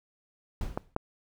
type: noise with exponential decay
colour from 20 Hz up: brown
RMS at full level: -30 dBFS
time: 0.61-0.95 s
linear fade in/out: 2 ms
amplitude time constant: 72 ms
type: clicks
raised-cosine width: 1 ms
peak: -16 / -14 dBFS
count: 2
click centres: 0.775 / 0.964 s
effects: none